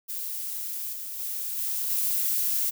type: noise with level steps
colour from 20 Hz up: violet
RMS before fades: -33 / -36 / -32 / -29 / -26 dBFS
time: 0.08-2.71 s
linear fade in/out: 20 ms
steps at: 0.92 / 1.18 / 1.57 / 1.89 s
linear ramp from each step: 20 ms
effects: none